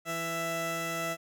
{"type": "tone pair together", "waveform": "15% pulse", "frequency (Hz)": [165.36, 663], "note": ["E3", "E5"], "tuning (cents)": [6, 10], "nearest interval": "2 octaves", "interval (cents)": 2404, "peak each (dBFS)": [-31, -26], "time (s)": [0.05, 1.17], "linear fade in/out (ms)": 50, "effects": []}